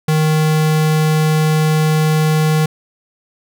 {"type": "tone", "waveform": "square", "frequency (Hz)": 155.56, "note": "D#3", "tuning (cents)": 0, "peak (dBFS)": -12, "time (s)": [0.08, 2.66], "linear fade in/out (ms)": 5, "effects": []}